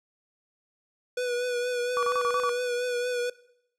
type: tone with vibrato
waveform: square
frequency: 490.8 Hz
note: B4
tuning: 11 cents flat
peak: -27 dBFS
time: 1.17-3.3 s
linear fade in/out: 5 ms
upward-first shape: triangle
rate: 4.3 Hz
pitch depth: 35 cents each way
type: tone bursts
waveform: sine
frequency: 1144 Hz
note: D6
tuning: 46 cents flat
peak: -24 dBFS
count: 6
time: 1.97-2.493 s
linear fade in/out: 0 ms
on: 58 ms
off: 35 ms
effects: noise-tail reverb RT60 0.8 s tail -21 dB re dry + low-pass 9000 Hz 12 dB/octave